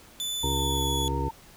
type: tone with pitch glide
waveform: sawtooth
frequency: 3494 to 3402 Hz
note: A7 to G#7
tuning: -13 to +41 cents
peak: -26 dBFS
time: 0.2-1.08 s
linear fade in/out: 0 ms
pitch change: -46 cents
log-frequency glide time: 0.41-0.91 s
type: tone with vibrato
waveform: sine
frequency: 913 Hz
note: A#5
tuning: 36 cents flat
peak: -32 dBFS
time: 0.43-1.31 s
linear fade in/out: 5 ms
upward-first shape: sine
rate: 4.4 Hz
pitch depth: 25 cents each way
type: harmonic tone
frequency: 68.1 Hz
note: C#2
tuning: 30 cents flat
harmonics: 1 / 2 / 4 / 5 / 6 / 7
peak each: -29 / -32 / -35 / -36 / -37 / -37 dBFS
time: 0.43-1.29 s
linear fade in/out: 10 ms
effects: pink hiss -52 dBFS RMS until 1.56 s